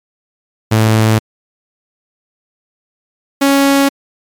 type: tone pair in turn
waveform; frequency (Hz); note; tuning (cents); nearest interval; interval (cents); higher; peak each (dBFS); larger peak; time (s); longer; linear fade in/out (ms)
sawtooth; 110 / 277.2; A2 / C#4; 0 / 0; octave + major third; 1600; second; -4; neither; 0.71-1.19 / 3.41-3.89; neither; 10
effects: MP3 96 kbps